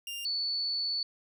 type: tone pair in turn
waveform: sawtooth / sine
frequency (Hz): 2800 / 4458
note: F7 / C#8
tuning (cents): +4 / +9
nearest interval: minor sixth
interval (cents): 805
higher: second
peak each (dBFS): -33 / -29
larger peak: second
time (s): 0.07-0.25 / 0.25-1.03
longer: second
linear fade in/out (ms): 2
effects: none